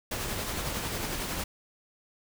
pink noise with tremolo, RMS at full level -32 dBFS, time 0.11-1.44 s, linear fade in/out 5 ms, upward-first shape sine, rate 11 Hz, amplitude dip 30%, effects none

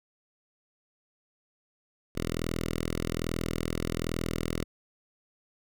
5% pulse tone with notch filter, 41.2 Hz, E1, in tune, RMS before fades -32 dBFS, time 2.15-4.64 s, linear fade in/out 10 ms, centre 870 Hz, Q 1.1, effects none

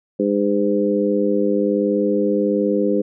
sine tone cluster, 205 / 306.2 / 406.7 / 508 Hz, G#3 / D#4 / G#4 / B4, -22 / -28 / -36 / +49 cents, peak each -21 dBFS, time 0.19-3.02 s, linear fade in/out 10 ms, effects none

